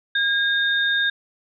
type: tone pair together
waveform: sine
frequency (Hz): 1624 / 3667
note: G#6 / A#7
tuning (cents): -39 / -29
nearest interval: octave + major second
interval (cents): 1410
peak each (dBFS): -19 / -23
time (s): 0.15-1.1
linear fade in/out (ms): 5
effects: none